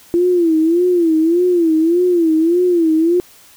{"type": "tone with vibrato", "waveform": "sine", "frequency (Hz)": 338, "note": "E4", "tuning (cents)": 43, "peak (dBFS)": -10, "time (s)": [0.14, 3.2], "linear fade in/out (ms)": 0, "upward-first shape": "sine", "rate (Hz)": 1.7, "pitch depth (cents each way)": 120, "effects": ["white hiss -45 dBFS RMS until 3.56 s"]}